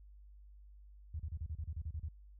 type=tone bursts; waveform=sine; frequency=77.78 Hz; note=D#2; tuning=in tune; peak=-37 dBFS; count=11; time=1.14-2.086 s; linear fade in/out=5 ms; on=56 ms; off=33 ms; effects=added 50 Hz sine -54 dBFS peak until 2.39 s